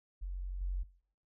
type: tone with level steps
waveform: sine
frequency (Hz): 45.77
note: F#1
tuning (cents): -18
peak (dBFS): -36 / -32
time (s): 0.21-0.84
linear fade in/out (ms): 20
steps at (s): 0.61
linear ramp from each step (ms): 5
effects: noise-tail reverb RT60 0.6 s tail -21 dB re dry